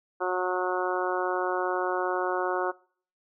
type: harmonic tone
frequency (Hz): 182.5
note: F#3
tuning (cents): -24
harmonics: 2 / 3 / 4 / 5 / 6 / 7 / 8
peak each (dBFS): -30 / -32 / -33 / -34 / -35 / -35 / -36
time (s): 0.2-2.72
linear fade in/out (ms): 20
effects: noise-tail reverb RT60 0.5 s tail -23 dB re dry